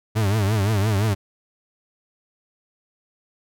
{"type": "tone with vibrato", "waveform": "40% pulse", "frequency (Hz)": 103.83, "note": "G#2", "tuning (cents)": 0, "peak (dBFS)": -17, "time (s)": [0.15, 1.15], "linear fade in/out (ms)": 20, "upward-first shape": "triangle", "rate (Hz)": 5.8, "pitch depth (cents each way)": 160, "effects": []}